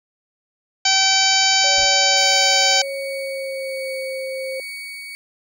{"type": "harmonic tone", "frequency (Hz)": 770, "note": "G5", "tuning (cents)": -31, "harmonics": [1, 2, 3, 4, 5, 6, 7, 8, 9], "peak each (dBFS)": [-22, -25, -22, -22, -25, -19, -24, -25, -23], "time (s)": [0.85, 2.82], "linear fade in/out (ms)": 5}
{"type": "tone with pitch glide", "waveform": "sine", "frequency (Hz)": [569, 527.8], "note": ["C#5", "C5"], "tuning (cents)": [45, 15], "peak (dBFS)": -25, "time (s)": [1.64, 4.6], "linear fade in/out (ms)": 2, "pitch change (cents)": -130, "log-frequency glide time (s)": [1.83, 3.94]}
{"type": "noise with exponential decay", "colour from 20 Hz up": "brown", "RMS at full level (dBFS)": -29, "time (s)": [1.78, 1.99], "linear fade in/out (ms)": 1, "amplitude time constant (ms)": 45}
{"type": "tone with tremolo", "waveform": "35% pulse", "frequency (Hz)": 2244, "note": "C#7", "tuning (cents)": 21, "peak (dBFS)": -27, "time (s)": [2.17, 5.15], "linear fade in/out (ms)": 0, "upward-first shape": "triangle", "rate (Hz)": 1.3, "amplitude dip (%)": 30}
{"effects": []}